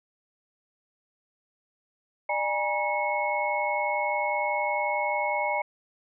sine tone cluster, 599 / 822 / 953 / 2189 Hz, D5 / G#5 / A#5 / C#7, +34 / -18 / +38 / -22 cents, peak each -30 dBFS, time 2.29-5.62 s, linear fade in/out 5 ms, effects none

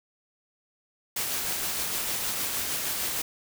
white noise with tremolo, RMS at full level -29 dBFS, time 1.16-3.22 s, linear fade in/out 5 ms, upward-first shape sine, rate 6.5 Hz, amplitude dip 25%, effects none

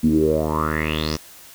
10% pulse tone with low-pass filter sweep, 77.5 Hz, D#2, 6 cents flat, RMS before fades -20 dBFS, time 0.03-1.17 s, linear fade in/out 10 ms, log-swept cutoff 220 to 5800 Hz, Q 7.3, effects white hiss -44 dBFS RMS until 1.54 s

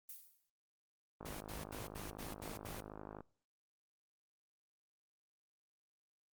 violet noise with exponential decay, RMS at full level -46 dBFS, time 0.09-0.5 s, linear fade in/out 5 ms, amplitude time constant 87 ms
click train, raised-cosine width 1 ms, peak -33 dBFS, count 105, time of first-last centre 1.21-3.206 s, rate 52.1 Hz
pink noise bursts, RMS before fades -47 dBFS, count 7, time 1.25-2.808 s, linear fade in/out 10 ms, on 160 ms, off 73 ms
effects noise-tail reverb RT60 0.5 s tail -25 dB re dry + Opus 24 kbps

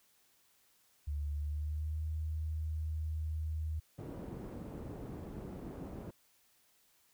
sine tone with pitch glide, 73 to 78.24 Hz, D2 to D#2, -10 to +10 cents, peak -34 dBFS, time 1.07-3.8 s, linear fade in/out 10 ms, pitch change +120 cents, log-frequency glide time 1.32-2.02 s
white low-pass noise, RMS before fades -45 dBFS, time 3.98-6.11 s, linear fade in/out 10 ms, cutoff 320 Hz, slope 12 dB/octave
effects white hiss -70 dBFS RMS until 7.13 s

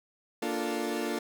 30% pulse chord, Bb major seventh, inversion none, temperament equal, 233.1 / 293.7 / 349.2 / 440 Hz, Bb3 / D4 / F4 / A4, 0 / 0 / 0 / 0 cents, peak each -33 / -33 / -32 / -34 dBFS, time 0.42-1.19 s, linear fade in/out 5 ms, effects none

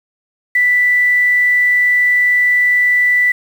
sine tone with quantisation, 1975.5 Hz, B6, in tune, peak -9 dBFS, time 0.55-3.32 s, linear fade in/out 5 ms, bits 6, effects none

